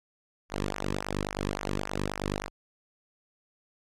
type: tone with flanger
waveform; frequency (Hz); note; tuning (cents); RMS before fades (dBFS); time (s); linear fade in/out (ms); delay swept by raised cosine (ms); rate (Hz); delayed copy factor
sawtooth; 49.49; G1; +17; -33; 0.49-2.5; 50; 0.23 to 1.43; 3.6; -0.95
effects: low-pass 9000 Hz 12 dB/octave